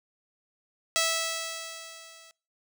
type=tone with level ramp; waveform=5% pulse; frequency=655 Hz; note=E5; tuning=11 cents flat; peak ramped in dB=-11 to -40 dBFS; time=0.96-2.31 s; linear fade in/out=0 ms; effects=noise-tail reverb RT60 0.4 s tail -24 dB re dry